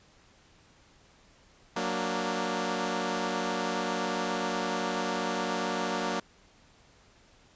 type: chord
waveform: 10% pulse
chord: Gb augmented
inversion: none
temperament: equal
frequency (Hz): 185 / 233.1 / 293.7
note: Gb3 / Bb3 / D4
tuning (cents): 0 / 0 / 0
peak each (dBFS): -25 / -24 / -27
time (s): 1.76-6.2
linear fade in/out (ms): 5
effects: pink hiss -60 dBFS RMS until 7.55 s + resampled to 16000 Hz